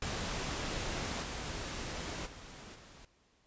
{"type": "noise with level steps", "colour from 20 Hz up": "pink", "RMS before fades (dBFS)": [-37, -40, -50, -55], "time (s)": [0.02, 3.05], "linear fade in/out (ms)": 2, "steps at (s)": [1.21, 2.25, 2.74], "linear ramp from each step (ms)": 20, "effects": ["pink hiss -70 dBFS RMS until 3.46 s", "resampled to 16000 Hz"]}